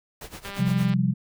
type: noise with tremolo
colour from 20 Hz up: pink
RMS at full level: -38 dBFS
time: 0.21-0.9 s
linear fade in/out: 2 ms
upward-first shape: sine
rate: 8.7 Hz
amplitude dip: 85%
type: click train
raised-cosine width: 0.3 ms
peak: -21 dBFS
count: 98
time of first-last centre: 0.45-0.937 s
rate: 199 Hz
type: chord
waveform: sine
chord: C suspended fourth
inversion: none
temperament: equal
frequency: 130.81 / 174.61 / 196 Hz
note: C3 / F3 / G3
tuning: 0 / 0 / 0 cents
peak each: -24 dBFS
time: 0.58-1.14 s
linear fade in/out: 20 ms
effects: none